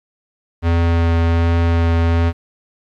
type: tone with vibrato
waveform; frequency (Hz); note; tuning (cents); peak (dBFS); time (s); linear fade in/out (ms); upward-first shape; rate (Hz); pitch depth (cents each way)
square; 84; E2; +33; -13; 0.62-2.33; 50; triangle; 1.3; 11
effects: low-pass 3000 Hz 12 dB/octave + 9-bit